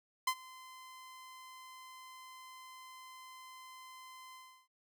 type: tone with ADSR envelope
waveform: sawtooth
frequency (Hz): 1032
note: C6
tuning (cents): -24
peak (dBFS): -24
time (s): 0.27-4.68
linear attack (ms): 6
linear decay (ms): 65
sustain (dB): -23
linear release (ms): 340
effects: none